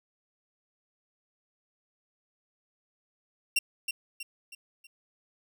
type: tone with echo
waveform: sawtooth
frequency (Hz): 2749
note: F7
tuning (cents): -28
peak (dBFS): -19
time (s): 3.56-3.59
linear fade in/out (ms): 5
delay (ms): 320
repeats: 4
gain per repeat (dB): -7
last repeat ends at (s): 4.87
effects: none